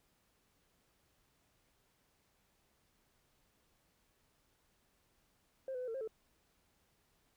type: tone with pitch steps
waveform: sine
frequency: 529 / 502 / 505 / 452.4 / 533 / 440 Hz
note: C5 / B4 / B4 / A4 / C5 / A4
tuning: +19 / +28 / +39 / +48 / +32 / 0 cents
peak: -37 dBFS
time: 5.68-6.076 s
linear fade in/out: 2 ms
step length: 66 ms
effects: tanh soft clip ceiling -35 dBFS + pink hiss -75 dBFS RMS until 7.36 s